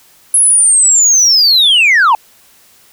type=linear sweep; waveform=sine; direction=down; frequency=10730 to 825 Hz; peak=-3 dBFS; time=0.34-2.15 s; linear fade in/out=2 ms; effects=tanh soft clip ceiling -4 dBFS + white hiss -46 dBFS RMS until 2.92 s